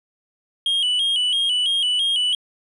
triangle tone with vibrato, 3101 Hz, G7, 19 cents flat, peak -16 dBFS, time 0.66-2.35 s, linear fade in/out 2 ms, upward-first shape square, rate 3 Hz, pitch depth 76 cents each way, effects resampled to 24000 Hz

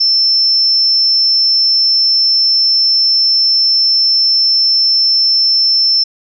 sine tone, 5330 Hz, E8, 18 cents sharp, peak -8 dBFS, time 0-6.04 s, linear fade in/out 10 ms, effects none

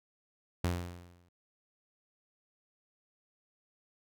sawtooth tone with exponential decay, 87.8 Hz, F2, 10 cents sharp, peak -23 dBFS, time 0.64-1.29 s, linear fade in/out 5 ms, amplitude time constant 140 ms, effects none

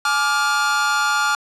45% pulse chord, D diminished, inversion second, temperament just, 845.8 / 1174.7 / 1409.6 Hz, Ab5 / D6 / F6, +31 / 0 / +16 cents, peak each -24 / -22 / -19 dBFS, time 0.05-1.35 s, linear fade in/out 2 ms, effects low-pass 9000 Hz 12 dB/octave

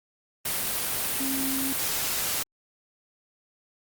sine tone in noise, 268.8 Hz, C4, 47 cents sharp, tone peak -29 dBFS, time 1.2-1.73 s, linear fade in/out 5 ms, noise white, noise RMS -28 dBFS, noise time 0.45-2.43 s, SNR -4 dB, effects Opus 32 kbps

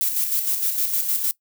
violet noise with tremolo, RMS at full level -21 dBFS, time 0.01-1.31 s, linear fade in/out 0 ms, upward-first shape square, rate 6.5 Hz, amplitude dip 45%, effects noise-tail reverb RT60 0.1 s tail -20 dB re dry

